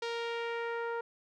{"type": "tone with low-pass filter sweep", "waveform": "sawtooth", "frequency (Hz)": 466.2, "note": "A#4", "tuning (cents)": 0, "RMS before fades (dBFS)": -36, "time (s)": [0.02, 1.01], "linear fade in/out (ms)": 5, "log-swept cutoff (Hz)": [4500, 1300], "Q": 1.5, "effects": []}